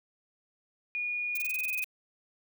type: tone with pitch glide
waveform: sine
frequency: 2445 to 2502 Hz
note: D#7 to D#7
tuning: -31 to +9 cents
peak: -30 dBFS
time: 0.95-1.84 s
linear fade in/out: 0 ms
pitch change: +40 cents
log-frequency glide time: 1.37-1.53 s
type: noise bursts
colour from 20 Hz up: violet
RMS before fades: -36 dBFS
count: 11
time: 1.35-1.845 s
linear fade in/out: 5 ms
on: 25 ms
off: 22 ms
effects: none